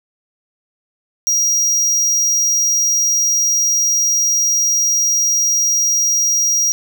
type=tone; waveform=square; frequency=5720 Hz; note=F8; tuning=41 cents sharp; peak=-13 dBFS; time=1.27-6.72 s; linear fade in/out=0 ms; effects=none